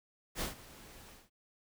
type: noise with ADSR envelope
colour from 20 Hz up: pink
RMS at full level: -35 dBFS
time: 0.35-1.3 s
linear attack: 61 ms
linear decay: 130 ms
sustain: -19 dB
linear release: 190 ms
effects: none